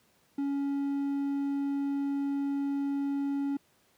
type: tone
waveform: triangle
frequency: 280 Hz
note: C#4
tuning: 18 cents sharp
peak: -26 dBFS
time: 0.38-3.57 s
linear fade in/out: 5 ms
effects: pink hiss -67 dBFS RMS until 3.97 s + high-pass 100 Hz 12 dB/octave